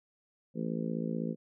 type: harmonic tone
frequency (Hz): 55.9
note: A1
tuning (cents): +28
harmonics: 3 / 4 / 5 / 6 / 7 / 8 / 9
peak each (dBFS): -36 / -35 / -41 / -44 / -44 / -44 / -43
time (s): 0.54-1.36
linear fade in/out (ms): 50
effects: none